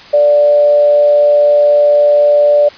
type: tone with frequency modulation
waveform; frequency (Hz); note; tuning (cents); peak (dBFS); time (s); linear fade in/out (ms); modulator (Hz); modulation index
sine; 586; D5; -4; -5; 0.13-2.69; 10; 138; 0.21
effects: white hiss -35 dBFS RMS until 2.77 s + resampled to 11025 Hz